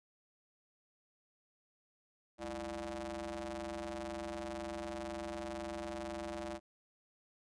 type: ring-modulated tone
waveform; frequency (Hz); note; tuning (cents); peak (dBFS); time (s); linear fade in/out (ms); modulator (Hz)
sawtooth; 130; C3; -11; -33; 2.38-6.6; 50; 466
effects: resampled to 22050 Hz